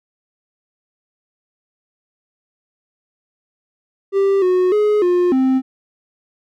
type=tone with pitch steps; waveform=triangle; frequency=392.9 / 365.8 / 420.3 / 355.8 / 261.8 Hz; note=G4 / F#4 / G#4 / F4 / C4; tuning=+4 / -20 / +21 / +32 / +1 cents; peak=-10 dBFS; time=4.12-5.62 s; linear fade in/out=50 ms; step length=300 ms; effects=none